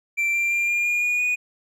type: tone with pitch steps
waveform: triangle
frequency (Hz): 2349 / 2368 / 2387 / 2407 / 2426 / 2446 / 2466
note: D7 / D7 / D7 / D7 / D#7 / D#7 / D#7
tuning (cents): 0 / +14 / +28 / +42 / -44 / -30 / -16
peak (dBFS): -18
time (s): 0.17-1.36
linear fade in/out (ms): 20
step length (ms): 170
effects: none